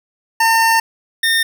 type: tone pair in turn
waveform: 25% pulse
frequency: 906 / 1823 Hz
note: A#5 / A#6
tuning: -50 / -39 cents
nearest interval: octave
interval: 1211 cents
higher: second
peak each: -7 / -9 dBFS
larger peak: first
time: 0.4-0.8 / 1.23-1.43 s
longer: first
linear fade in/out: 5 ms
effects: none